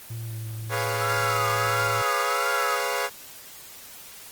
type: tone with pitch glide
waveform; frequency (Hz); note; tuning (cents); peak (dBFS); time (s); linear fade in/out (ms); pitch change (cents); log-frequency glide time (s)
triangle; 113.9 to 110.91; A#2 to A2; -40 to +14; -29; 0.1-2.02; 5; -46; 0.23-0.46
type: chord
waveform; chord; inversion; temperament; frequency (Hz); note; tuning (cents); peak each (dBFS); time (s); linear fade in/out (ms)
15% pulse; C# dominant seventh; second; equal; 415.3 / 493.9 / 554.4 / 698.5; G#4 / B4 / C#5 / E#5; 0 / 0 / 0 / 0; -25 / -23 / -23 / -25; 0.69-3.1; 50
type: tone with vibrato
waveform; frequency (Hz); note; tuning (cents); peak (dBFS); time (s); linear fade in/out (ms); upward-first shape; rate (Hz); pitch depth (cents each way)
sine; 1300; E6; -24; -26; 1-2.77; 20; triangle; 1.5; 140
effects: white hiss -44 dBFS RMS until 4.31 s + Opus 24 kbps